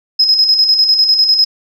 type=tone with tremolo; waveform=sine; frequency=5110 Hz; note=D#8; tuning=45 cents sharp; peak=-5 dBFS; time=0.19-1.45 s; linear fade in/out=10 ms; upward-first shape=square; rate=10 Hz; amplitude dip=50%; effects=tanh soft clip ceiling -1 dBFS